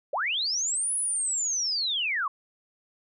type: linear two-way sweep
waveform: sine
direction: up then down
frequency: 474 to 10390 to 1043 Hz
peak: -25 dBFS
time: 0.13-2.28 s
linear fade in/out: 5 ms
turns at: 0.95 s
effects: none